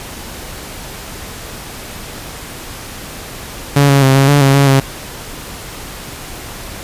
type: tone with pitch steps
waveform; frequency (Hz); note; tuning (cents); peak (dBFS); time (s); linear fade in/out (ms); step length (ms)
sawtooth; 141.8 / 138.9 / 133.7 / 136.8 / 143.8 / 136.7 / 139.8 / 135.5; C#3 / C#3 / C3 / C#3 / D3 / C#3 / C#3 / C#3; +40 / +4 / +38 / -23 / -36 / -24 / +15 / -39; -3; 3.76-4.8; 5; 130
effects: pink hiss -29 dBFS RMS until 6.83 s + resampled to 32000 Hz